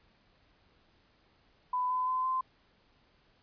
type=tone with pitch steps; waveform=sine; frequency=1000 / 1011.6 / 1023.4 / 1035.3 Hz; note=B5 / B5 / C6 / C6; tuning=+21 / +41 / -39 / -19 cents; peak=-28 dBFS; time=1.73-2.41 s; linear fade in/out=5 ms; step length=170 ms; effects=pink hiss -67 dBFS RMS until 3.42 s + resampled to 11025 Hz